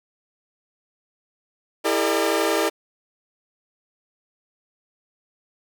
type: tone cluster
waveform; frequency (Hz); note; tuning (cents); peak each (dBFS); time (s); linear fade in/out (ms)
sawtooth; 328.8 / 404.2 / 456.1 / 598; E4 / G#4 / A#4 / D5; -4 / -47 / -38 / +31; -21; 1.84-2.7; 20
effects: none